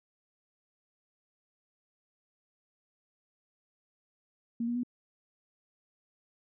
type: tone with pitch steps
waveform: sine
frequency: 233.1 / 239.2 / 245.5 Hz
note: A#3 / A#3 / B3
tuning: 0 / +45 / -10 cents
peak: -29 dBFS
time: 4.6-4.834 s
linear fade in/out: 5 ms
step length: 78 ms
effects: none